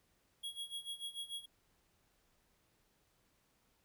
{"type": "tone with tremolo", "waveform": "square", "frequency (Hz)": 3314, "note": "G#7", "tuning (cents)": -4, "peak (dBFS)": -40, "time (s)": [0.43, 1.46], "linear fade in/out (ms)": 10, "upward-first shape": "sine", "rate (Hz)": 6.8, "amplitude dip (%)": 85, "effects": ["pink hiss -75 dBFS RMS until 3.84 s"]}